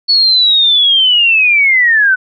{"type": "linear sweep", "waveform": "sine", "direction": "down", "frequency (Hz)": [4435, 1483], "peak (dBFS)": -6, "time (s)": [0.08, 2.16], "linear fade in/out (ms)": 20, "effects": []}